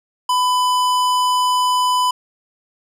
sine tone with hard clipping, 1000 Hz, B5, 21 cents sharp, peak -16 dBFS, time 0.29-2.11 s, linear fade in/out 5 ms, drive 17 dB, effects none

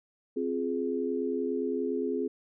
sine chord, F minor, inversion second, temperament just, 261.9 / 349.2 / 419.1 Hz, C4 / F4 / Ab4, +2 / 0 / +16 cents, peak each -32 / -34 / -31 dBFS, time 0.36-2.28 s, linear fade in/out 10 ms, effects none

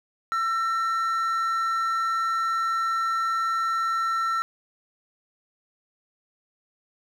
triangle tone pair together, 1339.6 / 1845 Hz, E6 / A#6, +27 / -18 cents, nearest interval tritone, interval 555 cents, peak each -21 / -33 dBFS, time 0.32-4.42 s, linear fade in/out 0 ms, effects none

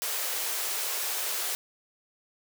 white high-pass noise, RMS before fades -31 dBFS, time 0.02-1.55 s, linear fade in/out 0 ms, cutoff 370 Hz, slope 48 dB/octave, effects none

